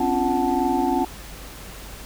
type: tone cluster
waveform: sine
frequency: 259.5 / 282.1 / 346.7 / 741 / 875 Hz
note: C4 / C#4 / F4 / F#5 / A5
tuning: -14 / +30 / -13 / +2 / -10 cents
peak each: -25 dBFS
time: 0-1.05 s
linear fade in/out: 5 ms
effects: added 50 Hz sine -40 dBFS peak until 2.05 s + pink hiss -40 dBFS RMS until 2.05 s